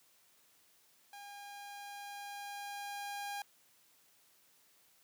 sawtooth tone with level ramp, 810 Hz, G#5, 43 cents flat, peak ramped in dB -45 to -35 dBFS, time 1.13-3.42 s, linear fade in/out 2 ms, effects white hiss -68 dBFS RMS until 5.03 s + high-pass 100 Hz 12 dB/octave

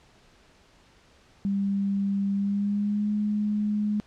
sine tone with pitch glide, 198.3 to 209.2 Hz, G3 to G#3, +20 to +13 cents, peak -23 dBFS, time 1.45-4 s, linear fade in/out 0 ms, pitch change +93 cents, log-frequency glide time 2.33-3.1 s, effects pink hiss -58 dBFS RMS until 4.06 s + low-pass 6000 Hz 12 dB/octave

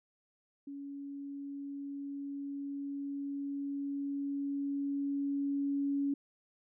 sine tone with level ramp, 280.7 Hz, C#4, 22 cents sharp, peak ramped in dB -41 to -29 dBFS, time 0.67-6.14 s, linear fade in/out 5 ms, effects none

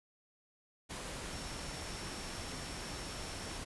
sine tone in noise, 5450 Hz, F8, 43 cents flat, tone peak -52 dBFS, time 1.31-3.59 s, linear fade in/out 20 ms, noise pink, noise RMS -43 dBFS, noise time 0.89-3.65 s, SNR -12 dB, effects resampled to 24000 Hz

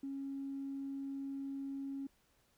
triangle tone with tanh clipping, 274.4 Hz, C#4, 17 cents flat, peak -39 dBFS, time 0.03-2.07 s, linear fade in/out 5 ms, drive 4 dB, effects pink hiss -73 dBFS RMS until 2.57 s

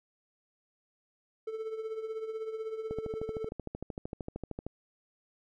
triangle tone with tremolo, 441.3 Hz, A4, 5 cents sharp, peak -30 dBFS, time 1.47-3.49 s, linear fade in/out 5 ms, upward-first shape triangle, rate 16 Hz, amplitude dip 70%
click train, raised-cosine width 2 ms, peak -24 dBFS, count 24, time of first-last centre 2.91-4.666 s, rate 13.1 Hz
effects none

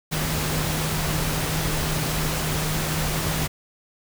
sine tone in noise, 155.56 Hz, D#3, in tune, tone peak -27 dBFS, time 0.11-3.48 s, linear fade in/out 20 ms, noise pink, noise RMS -26 dBFS, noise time 0.11-3.48 s, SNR -4 dB, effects none

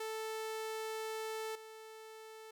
sawtooth tone with level steps, 440 Hz, A4, in tune, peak -35 / -46 dBFS, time 0-2.51 s, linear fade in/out 5 ms, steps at 1.55 s, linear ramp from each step 5 ms, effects none

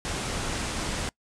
pink low-pass noise, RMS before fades -31 dBFS, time 0.05-1.09 s, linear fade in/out 0 ms, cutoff 9800 Hz, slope 48 dB/octave, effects noise-tail reverb RT60 0.1 s tail -24 dB re dry

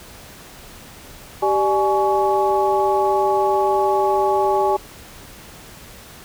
sine tone cluster, 388.7 / 598 / 841 / 1121 Hz, G4 / D5 / G#5 / C#6, -15 / +31 / +22 / +19 cents, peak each -19 / -23 / -18 / -26 dBFS, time 1.42-4.77 s, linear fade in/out 10 ms, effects pink hiss -41 dBFS RMS until 6.24 s

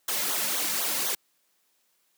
white noise with flanger, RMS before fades -28 dBFS, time 0.08-1.15 s, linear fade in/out 5 ms, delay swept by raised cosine 0.39 to 2.69 ms, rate 4 Hz, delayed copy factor -0.9, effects white hiss -70 dBFS RMS until 2.17 s + high-pass 200 Hz 12 dB/octave

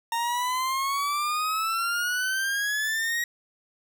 40% pulse exponential sweep, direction up, 920 to 1902 Hz, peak -24 dBFS, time 0.12-3.24 s, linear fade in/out 2 ms, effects none

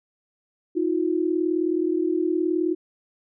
sine tone pair together, 319.1 / 358.2 Hz, D#4 / F4, +44 / +44 cents, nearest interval major second, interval 200 cents, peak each -23 dBFS, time 0.75-2.75 s, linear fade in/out 20 ms, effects none

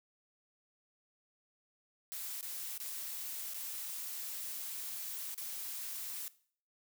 blue noise with dropouts, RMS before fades -42 dBFS, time 2.12-6.28 s, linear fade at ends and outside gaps 0 ms, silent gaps 2.41-2.428 / 2.777-2.801 / 3.536-3.544 / 5.344-5.378 s, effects noise-tail reverb RT60 0.5 s tail -18 dB re dry

